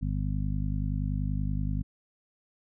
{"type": "harmonic tone", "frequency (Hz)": 50.5, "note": "G#1", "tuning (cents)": -48, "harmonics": [1, 2, 3, 4, 5], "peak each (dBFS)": [-30, -33, -33, -38, -38], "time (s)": [0.01, 1.83], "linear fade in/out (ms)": 20, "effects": []}